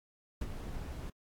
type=noise with ADSR envelope; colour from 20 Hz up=brown; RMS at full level=-34 dBFS; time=0.41-1.1 s; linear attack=6 ms; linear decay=41 ms; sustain=-7 dB; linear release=7 ms; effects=AAC 64 kbps